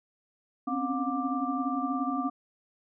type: tone cluster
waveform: sine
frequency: 256.2 / 273.2 / 285.1 / 718 / 1179 Hz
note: C4 / C#4 / C#4 / F5 / D6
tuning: -36 / -25 / +49 / +48 / +6 cents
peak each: -33 / -32 / -39 / -35 / -33 dBFS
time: 0.67-2.3 s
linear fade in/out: 10 ms
effects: none